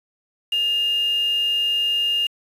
sine tone with quantisation, 2825 Hz, F7, 19 cents sharp, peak -18 dBFS, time 0.52-2.27 s, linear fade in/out 5 ms, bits 6, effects resampled to 32000 Hz

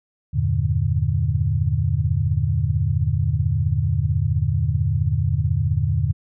sine chord, E half-diminished seventh, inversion none, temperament equal, 82.41 / 98 / 116.54 / 146.83 Hz, E2 / G2 / Bb2 / D3, 0 / 0 / 0 / 0 cents, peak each -23 dBFS, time 0.33-6.13 s, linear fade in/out 20 ms, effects none

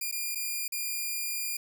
5% pulse tone with dropouts, 2407 Hz, D7, 42 cents sharp, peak -21 dBFS, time 0.01-1.57 s, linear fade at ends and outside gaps 5 ms, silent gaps 0.114-0.123 / 0.349-0.355 / 0.68-0.721 s, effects none

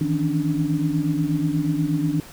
sine tone cluster, 155.6 / 163.9 / 274.4 / 294.5 Hz, D#3 / E3 / C#4 / D4, 0 / -10 / -17 / +5 cents, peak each -24 / -26 / -28 / -23 dBFS, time 0.01-2.2 s, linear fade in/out 2 ms, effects pink hiss -43 dBFS RMS until 2.32 s

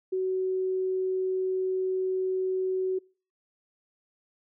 sine tone, 374.6 Hz, F#4, 21 cents sharp, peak -25 dBFS, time 0.12-2.99 s, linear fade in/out 10 ms, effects noise-tail reverb RT60 0.4 s tail -26 dB re dry

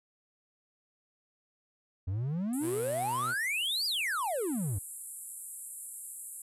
triangle exponential two-way sweep, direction up then down, 87.31 to 4978 to 87.31 Hz, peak -28 dBFS, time 2.07-4.79 s, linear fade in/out 10 ms, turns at 3.86 s
white band-pass noise, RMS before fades -44 dBFS, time 2.53-6.42 s, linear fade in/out 2 ms, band 7700 to 12000 Hz, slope 96 dB/octave
sawtooth tone, 123.47 Hz, B2, in tune, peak -35 dBFS, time 2.6-3.35 s, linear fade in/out 50 ms
effects none

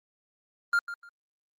triangle tone with echo, 1400 Hz, F6, 4 cents sharp, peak -19 dBFS, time 0.73-0.79 s, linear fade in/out 2 ms, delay 150 ms, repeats 2, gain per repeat -13 dB, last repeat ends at 1.09 s, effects Opus 24 kbps

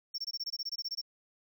triangle tone bursts, 5470 Hz, F8, 37 cents flat, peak -32 dBFS, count 14, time 0.14-1.015 s, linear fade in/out 10 ms, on 43 ms, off 21 ms, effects none

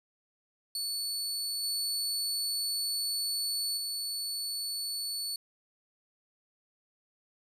sawtooth tone with level steps, 4446 Hz, C#8, 4 cents sharp, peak -29 / -27 / -30 dBFS, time 0.75-5.36 s, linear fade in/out 2 ms, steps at 1.63 / 3.77 s, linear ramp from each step 5 ms, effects resampled to 32000 Hz

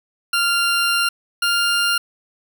20% pulse tone pair in turn, 1391 / 1399.9 Hz, F6 / F6, -7 / +4 cents, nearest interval unison, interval 11 cents, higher second, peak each -11 dBFS, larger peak neither, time 0.33-1.09 / 1.42-1.98 s, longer first, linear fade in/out 5 ms, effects none

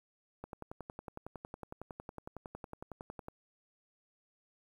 click train, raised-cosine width 1 ms, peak -29 dBFS, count 32, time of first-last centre 0.44-3.284 s, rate 10.9 Hz, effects 10-bit

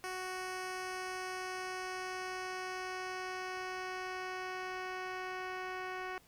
10% pulse tone with low-pass filter sweep, 370.5 Hz, F#4, 2 cents sharp, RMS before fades -41 dBFS, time 0.04-6.18 s, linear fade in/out 0 ms, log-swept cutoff 11000 to 3000 Hz, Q 0.78, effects pink hiss -64 dBFS RMS until 6.27 s

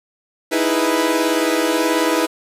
sawtooth chord, E major seventh, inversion third, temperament equal, 311.1 / 329.6 / 415.3 / 493.9 Hz, D#4 / E4 / G#4 / B4, 0 / 0 / 0 / 0 cents, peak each -17 / -16 / -21 / -17 dBFS, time 0.51-2.27 s, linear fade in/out 20 ms, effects resampled to 32000 Hz + 7-bit

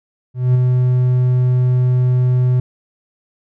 triangle tone with ADSR envelope, 125.8 Hz, B2, 32 cents sharp, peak -6 dBFS, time 0.34-2.6 s, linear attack 210 ms, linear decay 7 ms, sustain -3 dB, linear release 3 ms, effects none

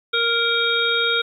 harmonic tone, 466.2 Hz, A#4, in tune, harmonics 1 / 3 / 5 / 7 / 8, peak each -25 / -21 / -27 / -26 / -22 dBFS, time 0.13-1.22 s, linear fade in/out 10 ms, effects 9-bit

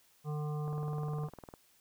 harmonic tone, 150 Hz, D3, 37 cents sharp, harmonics 1 / 3 / 5 / 7 / 8, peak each -34 / -44 / -48 / -51 / -52 dBFS, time 0.24-1.3 s, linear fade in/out 50 ms
click train, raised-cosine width 1 ms, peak -33 dBFS, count 18, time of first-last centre 0.68-1.539 s, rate 19.8 Hz
effects white hiss -67 dBFS RMS until 1.8 s

